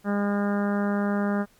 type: harmonic tone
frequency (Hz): 203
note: G#3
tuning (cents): -39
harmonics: 1 / 2 / 3 / 4 / 5 / 6 / 7 / 8 / 9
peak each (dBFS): -23 / -32 / -32 / -36 / -40 / -37 / -37 / -39 / -45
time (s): 0.04-1.46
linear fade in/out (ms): 50
effects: pink hiss -60 dBFS RMS until 1.59 s + MP3 96 kbps